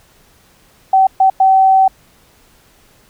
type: tone bursts at uneven times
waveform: sine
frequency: 766 Hz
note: G5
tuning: 40 cents flat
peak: -6 dBFS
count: 3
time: 0.93-1.07 / 1.2-1.3 / 1.4-1.88 s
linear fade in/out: 5 ms
effects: pink hiss -50 dBFS RMS until 3.09 s